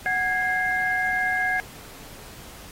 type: tone cluster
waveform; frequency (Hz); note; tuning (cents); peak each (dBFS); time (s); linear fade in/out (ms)
sine; 742 / 1646 / 2107; F#5 / G#6 / C7; +5 / -16 / +12; -27 / -23 / -29; 0.06-1.6; 0
effects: pink hiss -44 dBFS RMS until 2.71 s + AAC 48 kbps